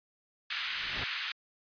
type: band-pass noise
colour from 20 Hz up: white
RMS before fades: -36 dBFS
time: 0.5-1.32 s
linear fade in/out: 5 ms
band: 1400 to 3700 Hz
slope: 24 dB/octave
type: noise with exponential growth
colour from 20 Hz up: pink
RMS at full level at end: -36 dBFS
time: 0.58-1.04 s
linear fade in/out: 2 ms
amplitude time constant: 98 ms
effects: resampled to 11025 Hz